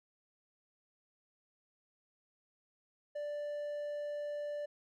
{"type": "tone", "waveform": "triangle", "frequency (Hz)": 587.3, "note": "D5", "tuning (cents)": 0, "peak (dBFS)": -35, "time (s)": [3.15, 4.66], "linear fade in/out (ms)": 10, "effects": []}